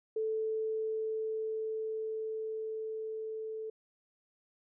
sine tone with level ramp, 439.1 Hz, A4, 4 cents flat, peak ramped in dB -30 to -37 dBFS, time 0.16-3.7 s, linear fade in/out 5 ms, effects none

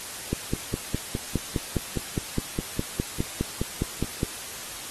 click train, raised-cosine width 3 ms, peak -12 dBFS, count 20, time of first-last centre 0.33-4.231 s, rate 4.87 Hz, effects white hiss -37 dBFS RMS until 4.9 s + AAC 32 kbps

